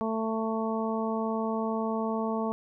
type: harmonic tone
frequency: 222.3 Hz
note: A3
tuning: 18 cents sharp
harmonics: 1 / 2 / 3 / 4 / 5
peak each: -30 / -33 / -35 / -36 / -37 dBFS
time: 0.01-2.52 s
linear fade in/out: 0 ms
effects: none